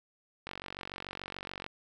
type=click train; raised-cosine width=0.3 ms; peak=-23 dBFS; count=57; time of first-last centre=0.47-1.664 s; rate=46.9 Hz; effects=10-bit